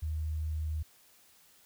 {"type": "tone", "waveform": "sine", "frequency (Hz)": 77.78, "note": "D#2", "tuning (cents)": 0, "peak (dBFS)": -31, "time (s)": [0.02, 0.83], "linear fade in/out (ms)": 10, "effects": ["white hiss -62 dBFS RMS until 1.65 s"]}